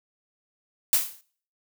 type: noise with exponential decay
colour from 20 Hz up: blue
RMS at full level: -17 dBFS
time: 0.93-1.21 s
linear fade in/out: 0 ms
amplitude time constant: 59 ms
effects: noise-tail reverb RT60 0.5 s tail -21 dB re dry